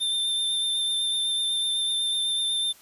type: tone with vibrato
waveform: square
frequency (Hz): 3581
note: A7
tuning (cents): +30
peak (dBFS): -24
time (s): 0-2.73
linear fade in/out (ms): 20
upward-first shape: triangle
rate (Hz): 8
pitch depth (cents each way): 19
effects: white hiss -53 dBFS RMS until 2.81 s + resampled to 32000 Hz